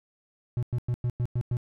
triangle tone bursts, 121.7 Hz, B2, 25 cents flat, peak -22 dBFS, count 7, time 0.57-1.569 s, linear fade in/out 0 ms, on 57 ms, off 100 ms, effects none

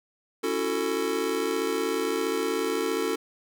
square chord, F# minor seventh, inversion second, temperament just, 277.5 / 333 / 370 / 444 Hz, C#4 / E4 / F#4 / A4, +2 / +18 / 0 / +16 cents, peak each -34 / -33 / -32 / -29 dBFS, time 0.43-3.16 s, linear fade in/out 10 ms, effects none

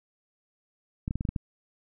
clicks, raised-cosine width 5 ms, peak -17 dBFS, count 7, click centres 1.079 / 1.109 / 1.156 / 1.209 / 1.252 / 1.29 / 1.362 s, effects none

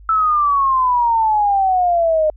sine exponential sweep, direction down, 1323 to 610 Hz, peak -12 dBFS, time 0.09-2.3 s, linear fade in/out 2 ms, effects added 50 Hz sine -38 dBFS peak until 2.36 s

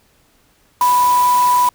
sine tone in noise, 987.8 Hz, B5, in tune, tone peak -10 dBFS, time 0.81-1.69 s, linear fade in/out 2 ms, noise white, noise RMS -26 dBFS, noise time 0.81-1.69 s, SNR +13 dB, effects pink hiss -56 dBFS RMS until 1.74 s

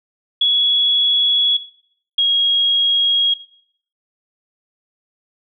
sine tone pair in turn, 3367 / 3286 Hz, G#7 / G#7, +23 / -19 cents, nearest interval unison, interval 42 cents, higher first, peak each -11 / -12 dBFS, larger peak first, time 0.41-1.57 / 2.18-3.34 s, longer neither, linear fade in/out 5 ms, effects noise-tail reverb RT60 0.6 s tail -17 dB re dry

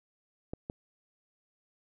clicks, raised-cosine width 2 ms, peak -23 dBFS, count 2, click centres 0.535 / 0.699 s, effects none

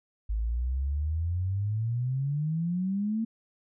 sine exponential sweep, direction up, 51.91 to 228.6 Hz, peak -26 dBFS, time 0.29-3.25 s, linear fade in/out 10 ms, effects none

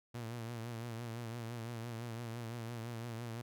sawtooth tone with vibrato, 116.54 Hz, A#2, in tune, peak -37 dBFS, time 0.14-3.42 s, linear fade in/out 10 ms, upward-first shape triangle, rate 5.9 Hz, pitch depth 77 cents each way, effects none

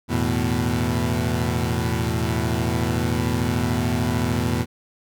20% pulse chord, E suspended fourth, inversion none, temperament equal, 82.41 / 110 / 123.47 Hz, E2 / A2 / B2, 0 / 0 / 0 cents, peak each -20 dBFS, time 0.08-4.66 s, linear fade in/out 50 ms, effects none

